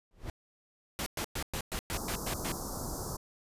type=noise with exponential growth; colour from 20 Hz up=brown; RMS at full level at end=-32 dBFS; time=0.11-0.3 s; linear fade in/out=1 ms; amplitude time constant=41 ms
type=noise bursts; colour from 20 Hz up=pink; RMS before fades=-35 dBFS; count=9; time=0.99-2.518 s; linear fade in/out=0 ms; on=72 ms; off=110 ms
type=band-stop noise; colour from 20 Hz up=pink; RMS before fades=-38 dBFS; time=1.93-3.17 s; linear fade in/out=10 ms; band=1300 to 4900 Hz; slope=48 dB/octave
effects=resampled to 32000 Hz